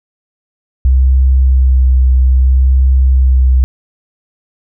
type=tone with vibrato; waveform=sine; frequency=64.7 Hz; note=C2; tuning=19 cents flat; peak=-5 dBFS; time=0.85-3.64 s; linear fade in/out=0 ms; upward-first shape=sine; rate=0.62 Hz; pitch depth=18 cents each way; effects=none